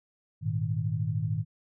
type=chord; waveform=sine; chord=Ab suspended second; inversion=none; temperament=equal with one note detuned; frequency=103.41 / 116.54 / 155.56 Hz; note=Ab2 / Bb2 / Eb3; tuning=-7 / 0 / 0 cents; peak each=-31 dBFS; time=0.41-1.45 s; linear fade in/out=50 ms; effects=none